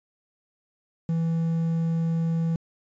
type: tone with quantisation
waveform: triangle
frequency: 164.81 Hz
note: E3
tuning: in tune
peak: -20 dBFS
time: 1.09-2.56 s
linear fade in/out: 2 ms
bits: 8
effects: resampled to 16000 Hz